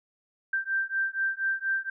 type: beating tone pair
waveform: sine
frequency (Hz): 1568 / 1572.2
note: G6 / G6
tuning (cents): 0 / +5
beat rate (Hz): 4.2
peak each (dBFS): -29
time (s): 0.53-1.9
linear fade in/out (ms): 5
effects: none